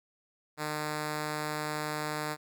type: tone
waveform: 5% pulse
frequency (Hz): 151.7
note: D#3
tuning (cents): -44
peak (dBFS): -21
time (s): 0.57-2.37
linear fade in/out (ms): 50
effects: none